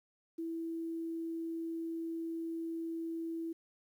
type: tone with quantisation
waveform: sine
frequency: 329.7 Hz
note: E4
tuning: in tune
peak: -36 dBFS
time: 0.38-3.53 s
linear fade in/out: 10 ms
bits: 11
effects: none